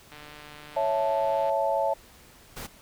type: click train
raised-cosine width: 0.3 ms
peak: -29 dBFS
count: 206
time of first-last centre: 0.12-1.496 s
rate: 149 Hz
type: chord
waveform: sine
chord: A major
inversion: first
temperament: equal with one note detuned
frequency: 554.4 / 659.3 / 875.9 Hz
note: C#5 / E5 / A5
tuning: 0 / 0 / -8 cents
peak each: -27 dBFS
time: 0.76-1.94 s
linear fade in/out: 10 ms
type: noise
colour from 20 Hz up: pink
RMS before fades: -38 dBFS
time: 2.56-2.67 s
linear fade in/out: 10 ms
effects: pink hiss -53 dBFS RMS until 2.81 s